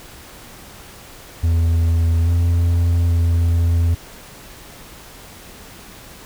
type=tone with pitch steps; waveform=triangle; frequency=83.2 / 85.6 / 84.6 Hz; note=E2 / F2 / E2; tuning=+17 / -34 / +45 cents; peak=-11 dBFS; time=1.43-3.95 s; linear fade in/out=10 ms; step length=840 ms; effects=pink hiss -40 dBFS RMS until 6.25 s